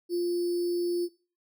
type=tone with sample-and-hold; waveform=sine; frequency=349.2 Hz; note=F4; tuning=in tune; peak=-25 dBFS; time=0.09-1.09 s; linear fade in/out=50 ms; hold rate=4900 Hz; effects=noise-tail reverb RT60 0.4 s tail -20 dB re dry